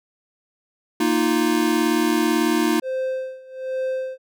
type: chord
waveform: square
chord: Bb suspended fourth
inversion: none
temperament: equal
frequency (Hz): 233.1 / 311.1 / 349.2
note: Bb3 / Eb4 / F4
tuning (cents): 0 / 0 / 0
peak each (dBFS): -24 / -21 / -23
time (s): 1-2.8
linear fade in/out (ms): 5
type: tone with tremolo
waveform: triangle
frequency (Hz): 521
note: C5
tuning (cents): -7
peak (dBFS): -19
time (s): 2.82-4.18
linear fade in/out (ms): 50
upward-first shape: sine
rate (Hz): 1.2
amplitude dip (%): 90
effects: none